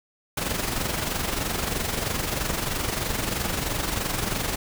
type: noise with amplitude modulation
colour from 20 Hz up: pink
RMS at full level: -25 dBFS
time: 0.37-4.56 s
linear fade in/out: 5 ms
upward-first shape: sine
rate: 23.1 Hz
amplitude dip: 55%
effects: none